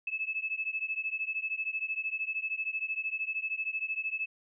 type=beating tone pair; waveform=sine; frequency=2600 / 2613 Hz; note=E7 / E7; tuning=-24 / -16 cents; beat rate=13 Hz; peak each=-34 / -35 dBFS; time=0.07-4.26 s; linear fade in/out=5 ms; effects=none